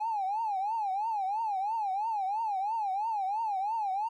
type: tone with vibrato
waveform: triangle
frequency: 830.6 Hz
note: G#5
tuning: in tune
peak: -25 dBFS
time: 0-4.09 s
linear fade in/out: 20 ms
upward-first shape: triangle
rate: 3 Hz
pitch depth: 200 cents each way
effects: tanh soft clip ceiling -26 dBFS